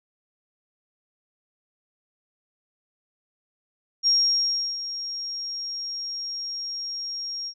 sine tone with ADSR envelope, 5580 Hz, F8, 2 cents flat, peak -16 dBFS, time 4.03-7.54 s, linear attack 40 ms, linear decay 700 ms, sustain -13 dB, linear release 68 ms, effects none

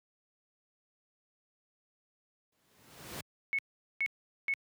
pink noise with exponential growth, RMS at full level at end -39 dBFS, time 2.52-3.21 s, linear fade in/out 5 ms, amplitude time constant 150 ms
sine tone bursts, 2202 Hz, C#7, 12 cents flat, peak -28 dBFS, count 3, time 3.53-4.538 s, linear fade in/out 0 ms, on 56 ms, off 420 ms
effects high-pass 100 Hz 12 dB/octave

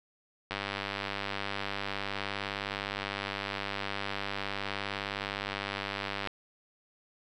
click train, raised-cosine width 0.3 ms, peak -17 dBFS, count 575, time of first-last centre 0.51-6.273 s, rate 99.6 Hz, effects none

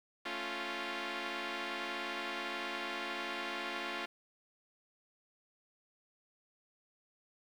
5% pulse chord, A augmented, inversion none, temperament equal, 220 / 277.2 / 349.2 Hz, A3 / C#4 / E#4, 0 / 0 / 0 cents, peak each -33 / -31 / -27 dBFS, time 0.25-4.06 s, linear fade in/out 10 ms, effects low-pass 4000 Hz 12 dB/octave + 10-bit

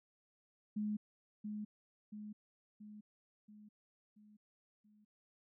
sine tone with echo, 210.6 Hz, G#3, 24 cents sharp, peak -35 dBFS, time 0.76-0.97 s, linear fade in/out 10 ms, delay 680 ms, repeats 6, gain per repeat -5 dB, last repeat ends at 5.05 s, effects none

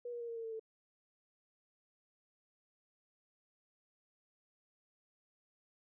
sine tone with pitch steps, 483.4 / 476.5 / 469.6 / 462.9 / 456.3 / 449.7 / 443.3 Hz, B4 / A#4 / A#4 / A#4 / A#4 / A4 / A4, -37 / +38 / +13 / -12 / -37 / +38 / +13 cents, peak -40 dBFS, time 0.05-0.596 s, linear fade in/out 5 ms, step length 78 ms, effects none

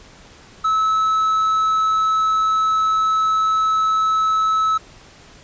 triangle tone, 1299 Hz, E6, 26 cents flat, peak -13 dBFS, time 0.64-4.78 s, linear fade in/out 10 ms, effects pink hiss -45 dBFS RMS until 5.43 s + resampled to 16000 Hz

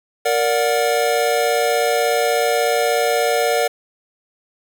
square chord, Bb augmented, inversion none, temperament just, 466.2 / 582.7 / 728.4 Hz, Bb4 / D5 / F#5, 0 / -14 / -27 cents, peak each -20 / -21 / -21 dBFS, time 0.25-3.68 s, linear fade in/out 10 ms, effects 8-bit

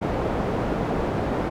white low-pass noise, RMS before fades -25 dBFS, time 0.01-1.5 s, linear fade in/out 20 ms, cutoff 590 Hz, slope 12 dB/octave, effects none

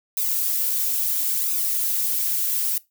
violet noise with flanger, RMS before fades -23 dBFS, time 0.17-2.78 s, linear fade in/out 2 ms, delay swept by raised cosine 0.79 to 5.39 ms, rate 0.74 Hz, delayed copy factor +0.9, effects noise-tail reverb RT60 0.2 s tail -20 dB re dry

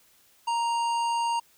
harmonic tone with a mistuned harmonic, 933 Hz, A#5, 1 cent sharp, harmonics 1 / 3 / 5 / 7 / 9, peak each -24 / -36 / -42 / -46 / -44 dBFS, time 0.47-1.4 s, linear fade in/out 10 ms, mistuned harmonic 9, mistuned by +40 cents, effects white hiss -61 dBFS RMS until 1.57 s

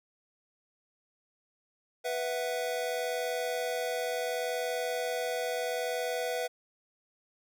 square chord, B suspended fourth, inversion none, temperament equal, 493.9 / 659.3 / 740 Hz, B4 / E5 / F#5, 0 / 0 / 0 cents, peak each -34 / -36 / -39 dBFS, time 2.04-6.48 s, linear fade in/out 20 ms, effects none

